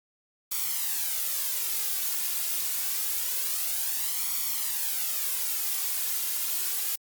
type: noise with flanger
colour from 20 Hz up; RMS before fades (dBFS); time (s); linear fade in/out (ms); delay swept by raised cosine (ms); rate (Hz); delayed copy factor
blue; -29; 0.51-6.96; 10; 0.89 to 2.89; 0.26; +0.6
effects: Opus 48 kbps